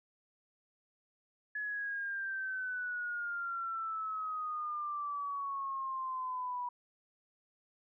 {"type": "exponential sweep", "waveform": "sine", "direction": "down", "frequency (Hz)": [1704, 975], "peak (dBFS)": -35, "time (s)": [1.55, 6.69], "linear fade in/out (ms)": 5, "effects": []}